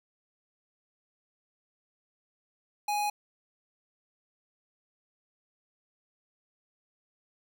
square tone, 830.6 Hz, G#5, in tune, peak -28 dBFS, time 2.88-3.1 s, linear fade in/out 5 ms, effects none

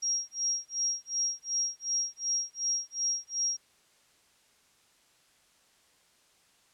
sine tone with tremolo, 5620 Hz, F8, 10 cents sharp, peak -25 dBFS, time 0.02-3.57 s, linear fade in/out 10 ms, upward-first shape sine, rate 2.7 Hz, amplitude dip 100%, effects white hiss -65 dBFS RMS until 6.73 s + low-pass 9000 Hz 12 dB/octave

